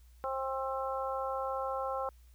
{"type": "harmonic tone", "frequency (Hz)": 265.8, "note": "C4", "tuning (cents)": 27, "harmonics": [2, 3, 4, 5], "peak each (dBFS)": [-36, -38, -39, -40], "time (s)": [0.24, 2.09], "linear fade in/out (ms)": 0, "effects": ["added 60 Hz sine -55 dBFS peak until 2.34 s", "white hiss -70 dBFS RMS until 2.34 s"]}